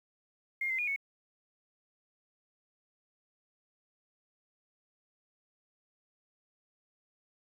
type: tone with pitch steps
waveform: sine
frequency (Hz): 2124 / 2067 / 2439 / 2211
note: C7 / C7 / D#7 / C#7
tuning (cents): +25 / -22 / -35 / -5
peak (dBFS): -30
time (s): 0.61-0.962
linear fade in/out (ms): 5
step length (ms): 88
effects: 10-bit